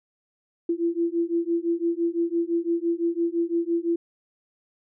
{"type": "beating tone pair", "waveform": "sine", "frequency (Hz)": [335.4, 341.3], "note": ["E4", "F4"], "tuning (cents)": [30, -40], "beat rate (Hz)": 5.9, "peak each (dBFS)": -25, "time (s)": [0.69, 3.96], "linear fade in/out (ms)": 5, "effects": []}